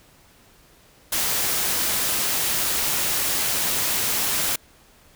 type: noise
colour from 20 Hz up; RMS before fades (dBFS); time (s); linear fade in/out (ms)
white; -23; 1.12-4.56; 5
effects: pink hiss -54 dBFS RMS until 5.15 s